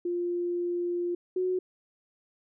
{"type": "tone pair in turn", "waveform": "sine", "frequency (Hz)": [350, 367.8], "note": ["F4", "F#4"], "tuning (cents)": [4, -10], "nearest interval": "minor second", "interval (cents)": 86, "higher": "second", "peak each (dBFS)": [-27, -25], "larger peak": "second", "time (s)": [[0.05, 1.15], [1.36, 1.59]], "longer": "first", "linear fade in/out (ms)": 5, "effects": []}